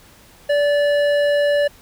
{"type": "tone with hard clipping", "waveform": "triangle", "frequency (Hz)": 580, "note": "D5", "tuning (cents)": -22, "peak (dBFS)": -16, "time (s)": [0.49, 1.68], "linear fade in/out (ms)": 10, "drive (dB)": 15, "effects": ["pink hiss -48 dBFS RMS until 1.81 s"]}